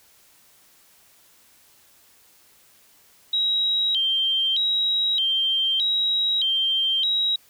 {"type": "tone with vibrato", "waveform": "sine", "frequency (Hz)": 3479, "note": "A7", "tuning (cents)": -20, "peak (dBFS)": -19, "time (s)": [3.33, 7.36], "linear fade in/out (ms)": 5, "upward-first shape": "square", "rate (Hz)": 0.81, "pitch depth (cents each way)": 170, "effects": ["white hiss -56 dBFS RMS until 7.49 s"]}